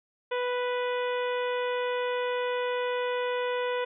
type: harmonic tone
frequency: 493.9 Hz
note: B4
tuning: in tune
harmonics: 1 / 2 / 3 / 4 / 5 / 6 / 7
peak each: -28 / -34 / -38 / -40 / -42 / -44 / -45 dBFS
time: 0.31-3.85 s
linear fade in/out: 10 ms
effects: none